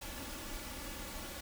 pink noise with comb filter, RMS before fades -44 dBFS, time 0.01-1.41 s, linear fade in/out 10 ms, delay 3.5 ms, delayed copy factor +0.65, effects none

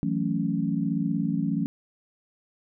sine chord, F# minor seventh, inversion third, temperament equal with one note detuned, 163.68 / 185 / 220 / 277.2 Hz, E3 / F#3 / A3 / C#4, -12 / 0 / 0 / 0 cents, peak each -29 dBFS, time 0.03-1.66 s, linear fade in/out 0 ms, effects none

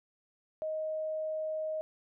sine tone, 626 Hz, D#5, 10 cents sharp, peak -32 dBFS, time 0.62-1.81 s, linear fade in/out 0 ms, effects none

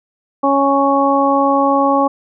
harmonic tone, 277.2 Hz, C#4, in tune, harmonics 1 / 2 / 3 / 4, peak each -16 / -16 / -16 / -16 dBFS, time 0.43-2.08 s, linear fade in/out 10 ms, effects none

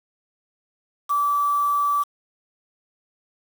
sine tone with quantisation, 1157 Hz, D6, 26 cents flat, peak -18 dBFS, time 1.09-2.04 s, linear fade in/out 20 ms, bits 6, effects none

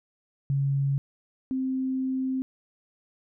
sine tone pair in turn, 138.59 / 261.6 Hz, C#3 / C4, 0 / 0 cents, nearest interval major seventh, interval 1100 cents, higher second, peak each -22 / -25 dBFS, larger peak first, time 0.5-0.98 / 1.51-2.42 s, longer second, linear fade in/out 0 ms, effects none

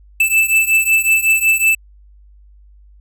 square beating tone pair, 2637 / 2642.4 Hz, E7 / E7, 0 / +4 cents, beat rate 5.4 Hz, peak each -14 / -16 dBFS, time 0.2-1.75 s, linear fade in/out 5 ms, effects added 50 Hz sine -42 dBFS peak until 3 s

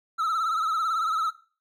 triangle tone with vibrato, 1308 Hz, E6, 14 cents flat, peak -21 dBFS, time 0.18-1.31 s, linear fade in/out 20 ms, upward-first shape triangle, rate 18 Hz, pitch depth 90 cents each way, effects noise-tail reverb RT60 0.4 s tail -18 dB re dry

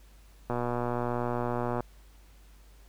click train, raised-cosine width 1 ms, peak -17 dBFS, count 159, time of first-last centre 0.5-1.806 s, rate 121 Hz, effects added 50 Hz sine -52 dBFS peak until 2.88 s + pink hiss -62 dBFS RMS until 2.88 s

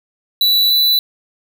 square tone pair in turn, 3951 / 3974 Hz, B7 / B7, 0 / +10 cents, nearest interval unison, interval 10 cents, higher second, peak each -11 dBFS, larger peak neither, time 0.41-0.7 / 0.7-0.99 s, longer neither, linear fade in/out 2 ms, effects none

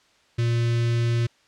square tone with notch filter, 117.6 Hz, A#2, 16 cents sharp, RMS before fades -22 dBFS, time 0.38-1.27 s, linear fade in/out 10 ms, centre 810 Hz, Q 0.54, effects white hiss -60 dBFS RMS until 1.47 s + low-pass 5000 Hz 12 dB/octave

